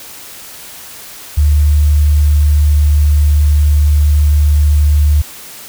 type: tone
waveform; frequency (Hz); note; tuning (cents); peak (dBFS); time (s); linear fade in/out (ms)
sine; 74; D2; +14; -6; 1.37-5.22; 10
effects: white hiss -32 dBFS RMS until 5.68 s